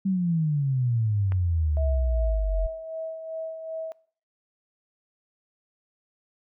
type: exponential sweep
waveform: sine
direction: down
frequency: 196.1 to 43.52 Hz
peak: -21 dBFS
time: 0.05-2.67 s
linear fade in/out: 10 ms
type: click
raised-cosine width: 0.5 ms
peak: -23 dBFS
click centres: 1.321 s
type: tone with tremolo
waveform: sine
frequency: 645 Hz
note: E5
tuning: 38 cents flat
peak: -29 dBFS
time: 1.77-3.92 s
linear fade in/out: 0 ms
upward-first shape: sine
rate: 2.6 Hz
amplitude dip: 50%
effects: noise-tail reverb RT60 0.5 s tail -22 dB re dry